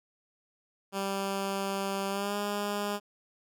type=tone with pitch glide; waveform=10% pulse; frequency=196 to 204.8 Hz; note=G3 to G#3; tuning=0 to -24 cents; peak=-22 dBFS; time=0.92-3 s; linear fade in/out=50 ms; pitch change=+76 cents; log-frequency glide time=2.09-2.36 s; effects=none